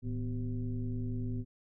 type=tone with frequency modulation; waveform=sine; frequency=111.8 Hz; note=A2; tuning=28 cents sharp; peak=-32 dBFS; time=0.02-1.45 s; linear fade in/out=50 ms; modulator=137 Hz; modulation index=1.1; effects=none